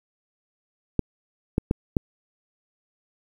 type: clicks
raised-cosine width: 3 ms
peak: -7 dBFS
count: 4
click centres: 0.993 / 1.581 / 1.711 / 1.968 s
effects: 8-bit